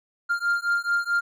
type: beating tone pair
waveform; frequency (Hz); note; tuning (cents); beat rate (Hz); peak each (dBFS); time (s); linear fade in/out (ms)
triangle; 1396.9 / 1401.5; F6 / F6; 0 / +6; 4.6; -23; 0.29-1.21; 20
effects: none